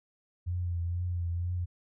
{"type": "tone with vibrato", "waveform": "sine", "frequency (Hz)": 87.31, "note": "F2", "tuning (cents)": 0, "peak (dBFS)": -29, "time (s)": [0.46, 1.66], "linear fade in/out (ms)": 20, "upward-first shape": "triangle", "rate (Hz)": 2.1, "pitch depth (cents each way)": 47, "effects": []}